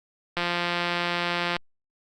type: click train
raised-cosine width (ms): 0.3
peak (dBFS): -10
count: 209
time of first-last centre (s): 0.37-1.565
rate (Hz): 174
effects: Opus 48 kbps